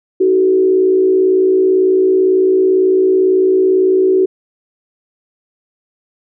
sine tone with frequency modulation, 375.2 Hz, F#4, 24 cents sharp, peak -8 dBFS, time 0.2-4.26 s, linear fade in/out 10 ms, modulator 58 Hz, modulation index 0.57, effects none

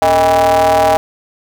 square ring-modulated tone, 87.31 Hz, F2, in tune, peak -6 dBFS, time 0.02-0.97 s, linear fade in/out 0 ms, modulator 718 Hz, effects none

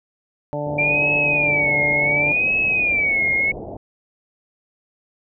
harmonic tone, 146.8 Hz, D3, in tune, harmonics 1 / 2 / 3 / 4 / 5 / 6, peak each -29 / -31 / -34 / -25 / -36 / -32 dBFS, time 0.53-2.32 s, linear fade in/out 0 ms
white low-pass noise, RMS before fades -33 dBFS, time 0.66-3.77 s, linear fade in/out 5 ms, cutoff 750 Hz, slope 48 dB/octave
sine tone with vibrato, 2349 Hz, D7, in tune, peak -16 dBFS, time 0.78-3.52 s, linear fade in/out 10 ms, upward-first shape sine, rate 0.69 Hz, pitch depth 160 cents each way
effects none

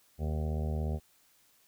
harmonic tone, 77 Hz, D#2, 17 cents flat, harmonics 1 / 2 / 3 / 5 / 6 / 7 / 8 / 9 / 10, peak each -31 / -37 / -41 / -45 / -47 / -48 / -49 / -50 / -51 dBFS, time 0.18-1 s, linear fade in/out 50 ms, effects white hiss -66 dBFS RMS until 1.67 s

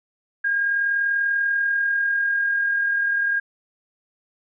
sine tone with amplitude modulation, 1620 Hz, G#6, 43 cents flat, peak -17 dBFS, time 0.44-3.4 s, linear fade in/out 10 ms, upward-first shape sine, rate 40.3 Hz, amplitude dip 35%, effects none

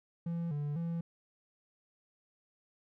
triangle tone with pitch steps, 169 / 146.1 / 168 Hz, E3 / D3 / E3, +43 / -9 / +33 cents, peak -31 dBFS, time 0.26-1.01 s, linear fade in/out 5 ms, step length 250 ms, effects none

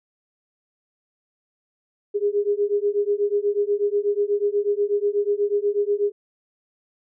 sine beating tone pair, 405.5 / 413.7 Hz, G#4 / G#4, -41 / -7 cents, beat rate 8.2 Hz, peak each -22 / -22 dBFS, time 2.14-6.12 s, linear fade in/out 20 ms, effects none

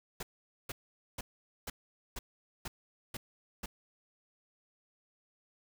pink noise bursts, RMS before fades -40 dBFS, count 8, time 0.2-3.66 s, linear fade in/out 5 ms, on 30 ms, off 460 ms, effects none

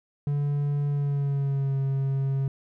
triangle tone with pitch glide, 144.1 to 136.01 Hz, D3 to C#3, -33 to -33 cents, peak -21 dBFS, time 0.27-2.48 s, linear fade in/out 2 ms, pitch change -100 cents, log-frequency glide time 0.88-1.78 s, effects none

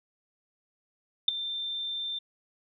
sine tone with ADSR envelope, 3576 Hz, A7, 27 cents sharp, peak -15 dBFS, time 1.28-2.19 s, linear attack 4 ms, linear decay 9 ms, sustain -16 dB, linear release 9 ms, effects none

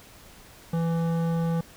triangle tone with hard clipping, 166.3 Hz, E3, 16 cents sharp, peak -25 dBFS, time 0.73-1.61 s, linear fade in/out 5 ms, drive 17 dB, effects pink hiss -50 dBFS RMS until 1.76 s

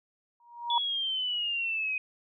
sine tone with exponential growth, 948 Hz, A#5, 29 cents sharp, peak -21 dBFS, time 0.4-0.78 s, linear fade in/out 2 ms, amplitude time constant 82 ms
sine exponential sweep, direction down, 3439 to 2500 Hz, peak -28 dBFS, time 0.7-1.98 s, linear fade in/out 2 ms
effects none

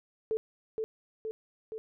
sine tone with echo, 440 Hz, A4, in tune, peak -27 dBFS, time 0.31-0.37 s, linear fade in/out 0 ms, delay 470 ms, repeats 3, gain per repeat -3 dB, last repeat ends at 1.78 s, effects none

